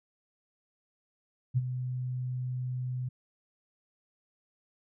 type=tone with ADSR envelope; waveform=sine; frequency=126.4 Hz; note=B2; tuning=41 cents sharp; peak=-21 dBFS; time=1.54-3.09 s; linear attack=32 ms; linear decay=33 ms; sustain=-10 dB; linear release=9 ms; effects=none